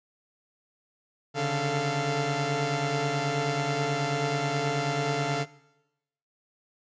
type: tone cluster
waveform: sawtooth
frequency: 138.4 / 147.7 / 440.7 / 692 Hz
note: C#3 / D3 / A4 / F5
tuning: -2 / +10 / +3 / -16 cents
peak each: -28 dBFS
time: 1.34-5.46 s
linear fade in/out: 50 ms
effects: noise-tail reverb RT60 0.9 s tail -20 dB re dry + resampled to 16000 Hz